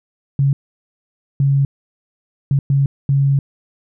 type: tone bursts at uneven times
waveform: sine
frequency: 138.59 Hz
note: C#3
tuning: in tune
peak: -11 dBFS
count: 5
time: 0.39-0.53 / 1.4-1.65 / 2.51-2.59 / 2.7-2.86 / 3.09-3.39 s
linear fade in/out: 2 ms
effects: none